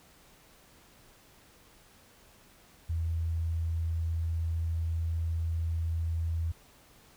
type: tone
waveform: sine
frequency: 82.41 Hz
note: E2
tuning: in tune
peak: -28 dBFS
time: 2.89-6.52 s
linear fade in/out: 10 ms
effects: pink hiss -59 dBFS RMS until 7.16 s